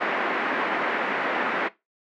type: band-pass noise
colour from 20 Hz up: white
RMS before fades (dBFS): -26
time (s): 0-1.69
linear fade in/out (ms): 20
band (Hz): 230 to 2000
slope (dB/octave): 24
effects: noise-tail reverb RT60 0.2 s tail -18 dB re dry